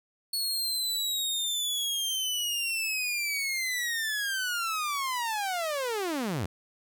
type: linear sweep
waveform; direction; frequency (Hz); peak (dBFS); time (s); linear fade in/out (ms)
sawtooth; down; 4392 to 77.78; -25; 0.33-6.46; 5
effects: none